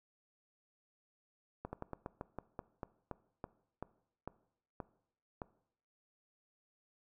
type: slowing click train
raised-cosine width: 1 ms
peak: -27 dBFS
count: 15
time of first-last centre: 1.65-5.418 s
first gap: 80 ms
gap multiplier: 1.17
effects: noise-tail reverb RT60 0.7 s tail -19 dB re dry